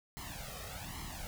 pink noise with flanger, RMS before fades -44 dBFS, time 0.17-1.27 s, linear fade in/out 0 ms, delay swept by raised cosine 0.96 to 1.62 ms, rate 1.2 Hz, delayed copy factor +0.85, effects none

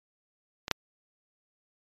clicks, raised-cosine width 0.2 ms, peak -16 / -6 dBFS, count 2, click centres 0.681 / 0.713 s, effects MP3 96 kbps

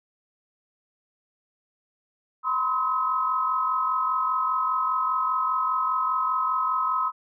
sine tone cluster, 1000 / 1045 / 1279 Hz, B5 / C6 / D#6, +21 / -2 / +47 cents, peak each -30 / -27 / -24 dBFS, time 2.43-7.12 s, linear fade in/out 50 ms, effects none

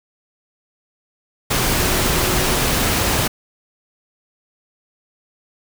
sine tone in noise, 369.2 Hz, F#4, 4 cents flat, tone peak -27 dBFS, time 1.79-2.62 s, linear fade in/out 10 ms, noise pink, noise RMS -18 dBFS, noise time 1.5-3.28 s, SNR -12 dB, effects none

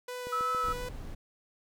sawtooth tone with vibrato, 493.9 Hz, B4, in tune, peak -33 dBFS, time 0.08-0.89 s, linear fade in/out 5 ms, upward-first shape sine, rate 2.8 Hz, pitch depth 14 cents each way
click train, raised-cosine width 2 ms, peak -31 dBFS, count 4, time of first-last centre 0.27-0.687 s, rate 7.2 Hz
sine tone, 1300 Hz, E6, 24 cents flat, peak -28 dBFS, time 0.32-0.73 s, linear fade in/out 10 ms
brown noise, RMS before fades -40 dBFS, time 0.63-1.15 s, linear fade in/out 10 ms
effects none

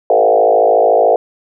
sine tone with frequency modulation, 587.3 Hz, D5, in tune, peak -7 dBFS, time 0.1-1.16 s, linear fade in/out 2 ms, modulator 53.7 Hz, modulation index 3.1, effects none

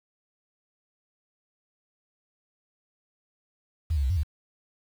sine tone with pitch steps, 79.6 / 71.2 / 64.8 / 91.5 / 74.9 Hz, D#2 / C#2 / C2 / F#2 / D2, +40 / +47 / -16 / -19 / +35 cents, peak -22 dBFS, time 3.9-4.235 s, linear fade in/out 10 ms, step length 67 ms, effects 8-bit

